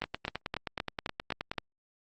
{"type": "two click trains", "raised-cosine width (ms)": 0.3, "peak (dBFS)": [-17, -15], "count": [15, 7], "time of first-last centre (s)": [[0.04, 1.515], [0.02, 1.583]], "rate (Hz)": [9.49, 3.84], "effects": ["Opus 24 kbps"]}